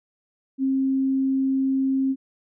sine tone, 267.2 Hz, C4, 36 cents sharp, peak -19 dBFS, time 0.58-2.16 s, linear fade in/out 50 ms, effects none

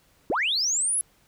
sine linear sweep, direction up, 236.7 to 11000 Hz, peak -21 dBFS, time 0.3-1.01 s, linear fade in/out 0 ms, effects tanh soft clip ceiling -17 dBFS + pink hiss -62 dBFS RMS until 1.27 s

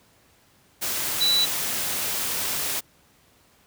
sine tone in noise, 3951 Hz, B7, in tune, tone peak -18 dBFS, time 1.2-1.46 s, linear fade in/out 20 ms, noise white, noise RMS -27 dBFS, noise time 0.81-2.81 s, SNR +6 dB, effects pink hiss -59 dBFS RMS until 3.66 s + high-pass 60 Hz 12 dB/octave

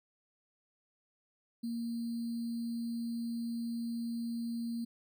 sine tone with sample-and-hold, 233.1 Hz, A#3, in tune, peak -34 dBFS, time 1.63-4.85 s, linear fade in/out 10 ms, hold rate 4410 Hz, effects none

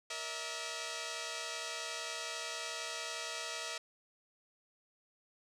5% pulse tone cluster, 467.5 / 583 / 647 Hz, A#4 / D5 / E5, +5 / -13 / -32 cents, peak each -33 / -37 / -29 dBFS, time 0.1-3.78 s, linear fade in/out 5 ms, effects low-pass 9000 Hz 12 dB/octave

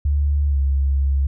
sine tone with pitch glide, 72 to 68.71 Hz, D2 to C#2, -34 to -15 cents, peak -15 dBFS, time 0.05-1.27 s, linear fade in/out 5 ms, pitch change -81 cents, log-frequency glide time 0.48-0.58 s, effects none

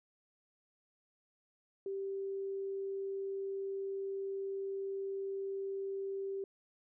sine tone, 390.8 Hz, G4, 5 cents flat, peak -36 dBFS, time 1.86-6.44 s, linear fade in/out 2 ms, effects none

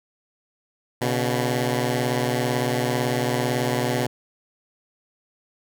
10% pulse beating tone pair, 123.47 / 141.47 Hz, B2 / C#3, 0 / +36 cents, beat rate 18 Hz, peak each -14 / -19 dBFS, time 1.01-4.07 s, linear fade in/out 10 ms, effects none

